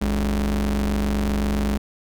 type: ring-modulated tone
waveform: 40% pulse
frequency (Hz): 73.42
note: D2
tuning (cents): 0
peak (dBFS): -16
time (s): 0.01-1.78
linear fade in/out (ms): 10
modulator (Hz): 134
effects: none